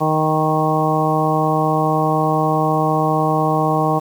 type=harmonic tone with a mistuned harmonic; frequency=155.9 Hz; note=D#3; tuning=4 cents sharp; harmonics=1 / 2 / 3 / 4 / 5 / 6 / 7; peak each=-20 / -22 / -23 / -23 / -20 / -26 / -22 dBFS; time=0-4 s; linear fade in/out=20 ms; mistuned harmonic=6; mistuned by=+19 cents; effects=7-bit